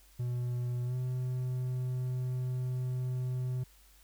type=tone with pitch glide; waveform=triangle; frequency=122.5 to 126.82 Hz; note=B2 to B2; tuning=-14 to +46 cents; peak=-29 dBFS; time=0.19-3.64 s; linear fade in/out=10 ms; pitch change=+60 cents; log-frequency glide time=0.85-0.95 s; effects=added 50 Hz sine -60 dBFS peak until 4.03 s + white hiss -63 dBFS RMS until 4.03 s